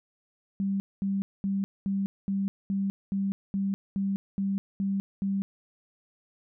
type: tone bursts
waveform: sine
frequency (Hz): 196.2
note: G3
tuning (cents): +2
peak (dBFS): -25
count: 12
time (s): 0.6-5.42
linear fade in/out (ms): 0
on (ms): 200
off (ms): 220
effects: none